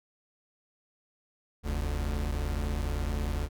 45% pulse tone pair together, 43.66 / 73.42 Hz, F1 / D2, 0 / 0 cents, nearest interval major sixth, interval 900 cents, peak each -32 / -31 dBFS, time 1.63-3.49 s, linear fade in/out 50 ms, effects none

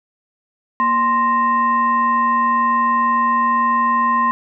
sine tone with frequency modulation, 1046.5 Hz, C6, in tune, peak -13 dBFS, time 0.8-4.31 s, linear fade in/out 0 ms, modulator 811 Hz, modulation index 0.55, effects none

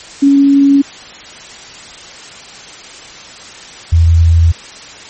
sine tone pair in turn, 279 / 83.12 Hz, C#4 / E2, +11 / +15 cents, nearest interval octave + major sixth, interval 2096 cents, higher first, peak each -4 dBFS, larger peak neither, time 0.22-0.82 / 3.92-4.52 s, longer neither, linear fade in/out 10 ms, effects white hiss -32 dBFS RMS until 5.09 s + MP3 32 kbps

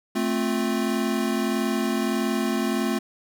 square chord, F major, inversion first, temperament equal with one note detuned, 220 / 261.6 / 351.9 Hz, A3 / C4 / F4, 0 / 0 / +13 cents, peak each -26 / -28 / -29 dBFS, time 0.15-2.99 s, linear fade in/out 10 ms, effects none

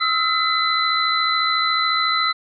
sine tone cluster, 1281 / 1355 / 2021 / 4021 Hz, E6 / E6 / B6 / B7, -50 / +47 / +39 / +30 cents, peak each -21 / -25 / -24 / -21 dBFS, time 0-2.33 s, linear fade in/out 20 ms, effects none

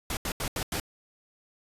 pink noise bursts at uneven times, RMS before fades -31 dBFS, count 5, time 0.1-0.17 / 0.25-0.32 / 0.4-0.48 / 0.56-0.63 / 0.72-0.8 s, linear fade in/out 2 ms, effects resampled to 32000 Hz

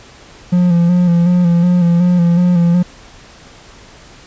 triangle tone with vibrato, 174.61 Hz, F3, in tune, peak -6 dBFS, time 0.52-2.83 s, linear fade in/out 10 ms, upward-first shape square, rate 2.7 Hz, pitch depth 35 cents each way, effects pink hiss -40 dBFS RMS until 4.26 s + resampled to 16000 Hz

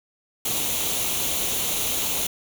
white noise with comb filter, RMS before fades -25 dBFS, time 0.45-2.27 s, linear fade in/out 5 ms, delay 0.3 ms, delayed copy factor +0.6, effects none

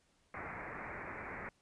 white low-pass noise, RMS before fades -45 dBFS, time 0.34-1.49 s, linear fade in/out 2 ms, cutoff 2300 Hz, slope 96 dB/octave, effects pink hiss -73 dBFS RMS until 1.61 s + resampled to 22050 Hz

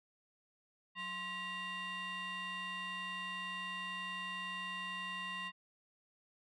sine tone with frequency modulation, 1921 Hz, B6, 48 cents flat, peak -37 dBFS, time 0.95-5.52 s, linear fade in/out 50 ms, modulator 869 Hz, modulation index 1.4, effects tanh soft clip ceiling -38 dBFS

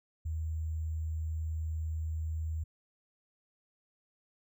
sine tone with sample-and-hold, 79.5 Hz, D#2, 38 cents sharp, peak -32 dBFS, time 0.25-2.64 s, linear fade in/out 10 ms, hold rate 7350 Hz, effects none

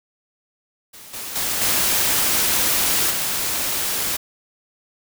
white noise with level steps, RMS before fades -41 / -31 / -23 / -19 / -23 dBFS, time 0.93-4.17 s, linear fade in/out 10 ms, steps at 1.13 / 1.35 / 1.61 / 3.1 s, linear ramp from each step 10 ms, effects none

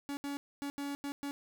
45% pulse tone bursts at uneven times, 283 Hz, C#4, 36 cents sharp, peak -36 dBFS, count 6, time 0.09-0.17 / 0.24-0.37 / 0.62-0.7 / 0.78-0.95 / 1.04-1.12 / 1.23-1.31 s, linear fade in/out 0 ms, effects none

